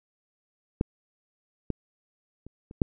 clicks, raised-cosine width 3 ms, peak -10 / -15 / -30 / -30 / -8 dBFS, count 5, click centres 0.811 / 1.703 / 2.466 / 2.711 / 2.818 s, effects none

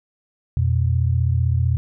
sine tone pair together, 86 / 121.62 Hz, F2 / B2, -26 / -26 cents, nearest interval tritone, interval 600 cents, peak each -18 / -19 dBFS, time 0.57-1.77 s, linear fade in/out 0 ms, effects none

